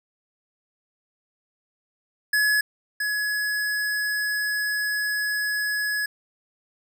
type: tone pair in turn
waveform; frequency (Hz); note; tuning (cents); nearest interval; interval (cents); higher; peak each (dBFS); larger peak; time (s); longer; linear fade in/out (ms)
square; 1696 / 1688.5; G#6 / G#6; +36 / +28; unison; 8; first; -19 / -24; first; 2.33-2.61 / 3-6.06; second; 5
effects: none